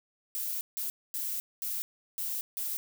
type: noise bursts at uneven times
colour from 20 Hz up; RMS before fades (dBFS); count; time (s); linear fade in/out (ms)
violet; -34; 6; 0.35-0.61 / 0.77-0.9 / 1.14-1.4 / 1.62-1.82 / 2.18-2.41 / 2.57-2.77; 0
effects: none